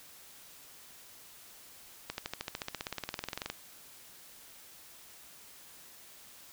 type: accelerating click train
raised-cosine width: 0.2 ms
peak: -18 dBFS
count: 25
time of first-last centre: 2.1-3.5 s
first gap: 81 ms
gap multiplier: 0.97
effects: white hiss -54 dBFS RMS until 6.52 s